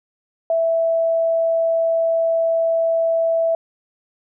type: tone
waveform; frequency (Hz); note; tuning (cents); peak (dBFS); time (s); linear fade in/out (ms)
sine; 659.3; E5; 0; -15; 0.5-3.55; 2
effects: none